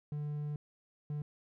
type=tone bursts at uneven times; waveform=triangle; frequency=148 Hz; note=D3; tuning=14 cents sharp; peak=-33 dBFS; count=2; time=0.12-0.56 / 1.1-1.22 s; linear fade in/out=2 ms; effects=none